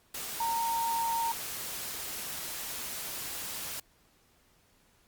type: tone in noise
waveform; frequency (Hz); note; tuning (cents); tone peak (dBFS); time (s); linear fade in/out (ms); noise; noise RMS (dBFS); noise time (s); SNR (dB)
sine; 921; A#5; -21; -28; 0.4-1.32; 5; white; -38; 0.14-3.8; +7
effects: pink hiss -66 dBFS RMS until 5.07 s + Opus 48 kbps